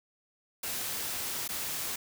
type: noise with dropouts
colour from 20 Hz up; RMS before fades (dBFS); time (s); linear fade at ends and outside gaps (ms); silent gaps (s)
white; -35; 0.63-1.96; 5; 1.478-1.489
effects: none